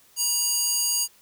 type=tone with high-pass filter; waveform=square; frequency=952 Hz; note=A#5; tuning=36 cents sharp; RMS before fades=-24 dBFS; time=0.16-1.08 s; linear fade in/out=50 ms; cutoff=6300 Hz; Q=1.5; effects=white hiss -57 dBFS RMS until 1.21 s